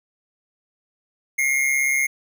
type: tone with amplitude modulation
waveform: square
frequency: 2140 Hz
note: C7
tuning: 38 cents sharp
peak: -16 dBFS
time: 1.38-2.07 s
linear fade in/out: 10 ms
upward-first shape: sine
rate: 137 Hz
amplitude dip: 60%
effects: none

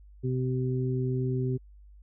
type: harmonic tone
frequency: 128.2 Hz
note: C3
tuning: 35 cents flat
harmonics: 1 / 2 / 3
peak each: -27 / -34 / -33 dBFS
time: 0.23-1.58 s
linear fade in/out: 20 ms
effects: added 50 Hz sine -49 dBFS peak until 2.02 s

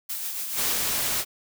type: noise with tremolo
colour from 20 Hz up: blue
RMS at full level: -30 dBFS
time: 0.09-0.75 s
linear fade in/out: 10 ms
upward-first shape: triangle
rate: 7.2 Hz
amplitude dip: 35%
type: noise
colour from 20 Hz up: white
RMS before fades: -26 dBFS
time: 0.54-1.25 s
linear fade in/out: 50 ms
effects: none

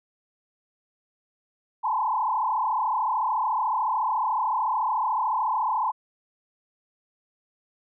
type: tone with frequency modulation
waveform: sine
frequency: 941 Hz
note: A#5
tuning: 16 cents sharp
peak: -22 dBFS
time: 1.83-5.92 s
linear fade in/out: 20 ms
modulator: 33.8 Hz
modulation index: 3
effects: none

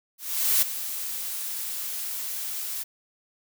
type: noise with ADSR envelope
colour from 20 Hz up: blue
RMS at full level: -20 dBFS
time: 0.18-2.84 s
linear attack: 440 ms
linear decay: 12 ms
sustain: -12 dB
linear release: 19 ms
effects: none

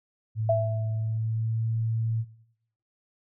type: tone with pitch glide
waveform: sine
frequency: 110 to 112.9 Hz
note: A2 to A2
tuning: 0 to +45 cents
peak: -25 dBFS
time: 0.35-2.25 s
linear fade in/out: 50 ms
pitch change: +45 cents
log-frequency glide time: 0.91-1.67 s
type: tone with exponential decay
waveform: sine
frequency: 663 Hz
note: E5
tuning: 10 cents sharp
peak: -18 dBFS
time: 0.49-1.18 s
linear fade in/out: 5 ms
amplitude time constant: 150 ms
effects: noise-tail reverb RT60 0.8 s tail -19 dB re dry

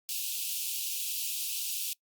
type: high-pass noise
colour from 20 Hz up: white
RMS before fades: -34 dBFS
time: 0.09-1.93 s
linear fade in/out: 0 ms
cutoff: 2500 Hz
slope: 96 dB/octave
effects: noise-tail reverb RT60 0.1 s tail -23 dB re dry + Opus 48 kbps

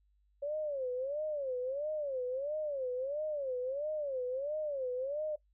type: tone with vibrato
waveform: sine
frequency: 554.4 Hz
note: C#5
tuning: in tune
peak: -33 dBFS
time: 0.42-5.36 s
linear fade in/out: 10 ms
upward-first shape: sine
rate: 1.5 Hz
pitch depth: 190 cents each way
effects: noise-tail reverb RT60 0.1 s tail -17 dB re dry + added 50 Hz sine -68 dBFS peak until 5.53 s

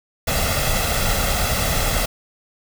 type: noise with comb filter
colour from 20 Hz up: pink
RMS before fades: -20 dBFS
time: 0.27-2.06 s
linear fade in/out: 10 ms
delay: 1.5 ms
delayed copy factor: +0.65
effects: none

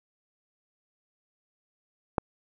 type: click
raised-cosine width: 1 ms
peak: -9 dBFS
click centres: 2.182 s
effects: none

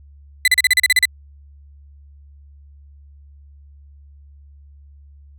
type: tone bursts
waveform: 35% pulse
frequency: 2009 Hz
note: B6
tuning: 29 cents sharp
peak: -8 dBFS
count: 10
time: 0.45-1.054 s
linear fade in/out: 2 ms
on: 28 ms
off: 36 ms
effects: added 71 Hz sine -42 dBFS peak until 5.38 s

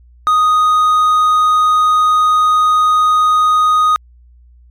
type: tone with hard clipping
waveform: triangle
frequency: 1244.5 Hz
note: D#6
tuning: in tune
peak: -9 dBFS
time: 0.27-3.96 s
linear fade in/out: 0 ms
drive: 6 dB
effects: added 60 Hz sine -41 dBFS peak until 4.7 s + MP3 96 kbps

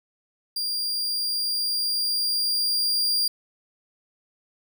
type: tone with level ramp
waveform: 40% pulse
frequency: 4782 Hz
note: D8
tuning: 30 cents sharp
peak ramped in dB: -24 to -19 dBFS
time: 0.56-3.28 s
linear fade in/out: 5 ms
effects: none

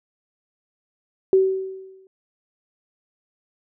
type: tone with exponential decay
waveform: sine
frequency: 381 Hz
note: G4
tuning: 49 cents flat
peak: -10 dBFS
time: 1.33-2.07 s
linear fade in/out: 1 ms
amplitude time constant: 160 ms
effects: none

